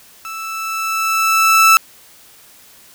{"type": "tone with level ramp", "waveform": "30% pulse", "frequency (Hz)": 1318.5, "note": "E6", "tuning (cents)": 0, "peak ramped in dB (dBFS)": [-24, -3], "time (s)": [0.25, 1.77], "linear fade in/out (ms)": 0, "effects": ["white hiss -45 dBFS RMS until 2.94 s"]}